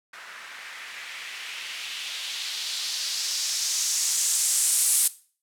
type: noise with low-pass filter sweep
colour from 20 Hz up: violet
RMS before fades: -28 dBFS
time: 0.13-5.08 s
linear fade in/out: 5 ms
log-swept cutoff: 1500 to 9800 Hz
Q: 1.9
effects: noise-tail reverb RT60 0.4 s tail -17 dB re dry